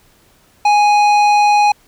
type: tone with tanh clipping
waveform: sine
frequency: 830 Hz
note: G#5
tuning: 1 cent flat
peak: -10 dBFS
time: 0.65-1.72 s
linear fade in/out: 5 ms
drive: 13 dB
effects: pink hiss -52 dBFS RMS until 1.87 s

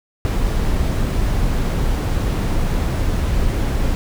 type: noise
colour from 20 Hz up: brown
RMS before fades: -18 dBFS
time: 0.25-3.95 s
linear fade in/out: 0 ms
effects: none

